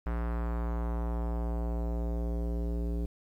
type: tone with low-pass filter sweep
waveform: square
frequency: 58.2 Hz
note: A#1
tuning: 2 cents flat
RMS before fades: -32 dBFS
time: 0.06-3.06 s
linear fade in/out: 5 ms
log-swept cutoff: 1500 to 400 Hz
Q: 1.5
effects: 10-bit